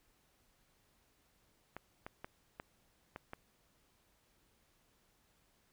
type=clicks; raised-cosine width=0.5 ms; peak=-29 dBFS; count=6; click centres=1.766 / 2.065 / 2.245 / 2.599 / 3.161 / 3.334 s; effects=pink hiss -73 dBFS RMS until 5.72 s